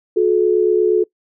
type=tone pair together; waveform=sine; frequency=361.6 / 430 Hz; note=F#4 / A4; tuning=-40 / -40 cents; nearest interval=minor third; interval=300 cents; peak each=-14 dBFS; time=0.16-1.04 s; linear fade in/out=10 ms; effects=noise-tail reverb RT60 0.1 s tail -21 dB re dry